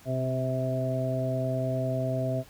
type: harmonic tone with a mistuned harmonic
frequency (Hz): 130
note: C3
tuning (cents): -11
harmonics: 1 / 2 / 3 / 4 / 5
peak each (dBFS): -29 / -34 / -39 / -39 / -30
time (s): 0.05-2.44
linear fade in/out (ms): 50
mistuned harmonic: 1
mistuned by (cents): -27
effects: pink hiss -54 dBFS RMS until 2.49 s